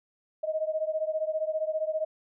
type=beating tone pair; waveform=sine; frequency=622.3 / 637.3 Hz; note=D#5 / D#5; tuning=0 / +41 cents; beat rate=15 Hz; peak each=-29 / -31 dBFS; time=0.43-2.05 s; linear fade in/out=10 ms; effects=none